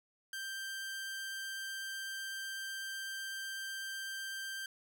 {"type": "tone", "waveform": "sawtooth", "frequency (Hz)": 1573, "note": "G6", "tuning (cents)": 6, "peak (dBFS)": -36, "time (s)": [0.33, 4.66], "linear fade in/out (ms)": 2, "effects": []}